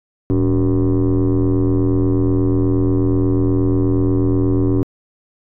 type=tone with frequency modulation; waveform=sine; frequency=197.8 Hz; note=G3; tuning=16 cents sharp; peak=-10 dBFS; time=0.3-4.83 s; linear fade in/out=0 ms; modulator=88.3 Hz; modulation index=2.1; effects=tanh soft clip ceiling -11 dBFS